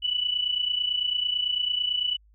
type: tone pair together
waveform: sine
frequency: 2960 / 2989 Hz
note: F#7 / F#7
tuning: 0 / +17 cents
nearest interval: unison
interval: 17 cents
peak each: -25 / -29 dBFS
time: 0.02-2.17 s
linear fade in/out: 20 ms
effects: added 52 Hz sine -55 dBFS peak until 2.34 s